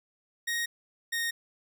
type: tone pair in turn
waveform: sawtooth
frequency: 1872 / 1855.9 Hz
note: A#6 / A#6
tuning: +7 / -8 cents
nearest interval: unison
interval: 15 cents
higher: first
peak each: -25 dBFS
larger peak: neither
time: 0.47-0.66 / 1.12-1.31 s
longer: neither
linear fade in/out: 10 ms
effects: none